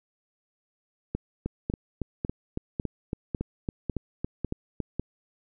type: two click trains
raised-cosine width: 3 ms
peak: -16 / -15 dBFS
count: 13 / 8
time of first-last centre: 1.46-4.803 / 1.15-4.996 s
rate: 3.59 / 1.82 Hz
effects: none